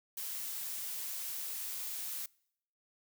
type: noise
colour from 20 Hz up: blue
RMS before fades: -40 dBFS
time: 0.17-2.26 s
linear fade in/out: 5 ms
effects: noise-tail reverb RT60 0.7 s tail -25 dB re dry